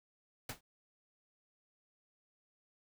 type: noise with exponential decay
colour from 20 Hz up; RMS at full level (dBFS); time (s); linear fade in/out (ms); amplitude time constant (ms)
pink; -37; 0.49-0.61; 5; 26
effects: none